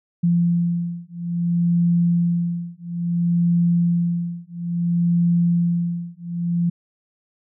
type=beating tone pair; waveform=sine; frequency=171.7 / 172.29 Hz; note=F3 / F3; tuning=-29 / -23 cents; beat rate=0.59 Hz; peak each=-20 dBFS; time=0.23-6.7 s; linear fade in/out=10 ms; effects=none